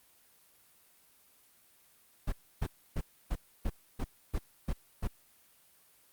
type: noise bursts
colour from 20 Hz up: brown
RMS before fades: -31 dBFS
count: 9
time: 2.27-5.076 s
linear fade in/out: 10 ms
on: 54 ms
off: 290 ms
effects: white hiss -64 dBFS RMS until 6.12 s + Opus 32 kbps